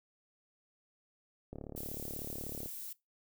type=click train; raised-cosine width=2 ms; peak=-30 dBFS; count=42; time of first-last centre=1.53-2.659 s; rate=36.3 Hz
type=noise; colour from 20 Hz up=violet; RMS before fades=-44 dBFS; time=1.76-2.93 s; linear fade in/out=5 ms
effects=noise-tail reverb RT60 0.2 s tail -20 dB re dry